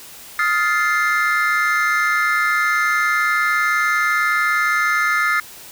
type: chord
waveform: triangle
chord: F dominant seventh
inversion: third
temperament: just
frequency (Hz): 1257.2 / 1396.9 / 1746.1 / 2095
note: Eb6 / F6 / A6 / C7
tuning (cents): +18 / 0 / -14 / +2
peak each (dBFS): -19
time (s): 0.39-5.4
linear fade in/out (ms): 2
effects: tanh soft clip ceiling -3 dBFS + white hiss -39 dBFS RMS until 5.71 s